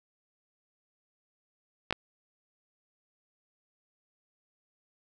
clicks, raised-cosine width 0.3 ms, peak -12 dBFS, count 2, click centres 1.908 / 1.926 s, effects none

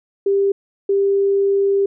sine tone pair in turn, 396.1 / 396.1 Hz, G4 / G4, +18 / +18 cents, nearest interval unison, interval 0 cents, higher neither, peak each -13 dBFS, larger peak neither, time 0.26-0.52 / 0.89-1.86 s, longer second, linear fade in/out 5 ms, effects none

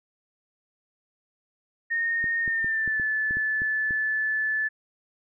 sine tone with pitch glide, 1843 to 1739.6 Hz, A#6 to A6, -20 to -20 cents, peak -23 dBFS, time 1.9-4.69 s, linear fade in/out 20 ms, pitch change -100 cents, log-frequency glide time 2.41-3.01 s
clicks, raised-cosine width 3 ms, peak -25 dBFS, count 9, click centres 2.242 / 2.478 / 2.645 / 2.877 / 2.998 / 3.309 / 3.37 / 3.619 / 3.908 s
effects none

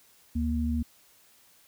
sine tone pair together, 74.3 / 235.9 Hz, D2 / A#3, +21 / +21 cents, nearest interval octave + minor sixth, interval 2000 cents, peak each -28 / -28 dBFS, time 0.35-0.83 s, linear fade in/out 10 ms, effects white hiss -60 dBFS RMS until 1.67 s

